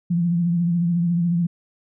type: tone with vibrato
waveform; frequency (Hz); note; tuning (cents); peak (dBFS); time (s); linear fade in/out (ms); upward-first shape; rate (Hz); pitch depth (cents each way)
sine; 171.9; F3; -27; -17; 0.1-1.47; 10; triangle; 14; 58
effects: none